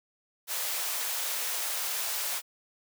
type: high-pass noise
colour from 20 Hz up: white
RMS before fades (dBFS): -32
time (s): 0.47-2.42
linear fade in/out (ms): 50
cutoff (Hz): 500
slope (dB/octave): 24
effects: none